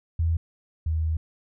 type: tone pair in turn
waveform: sine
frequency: 82.41 / 79.65 Hz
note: E2 / D#2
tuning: 0 / +41 cents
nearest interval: minor second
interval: 59 cents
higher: first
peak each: -20 / -22 dBFS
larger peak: first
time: 0.19-0.37 / 0.86-1.17 s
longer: second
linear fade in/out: 5 ms
effects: none